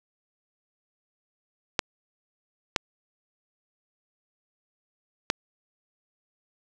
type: clicks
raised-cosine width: 0.2 ms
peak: -4 dBFS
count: 3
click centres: 1.792 / 2.762 / 5.301 s
effects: none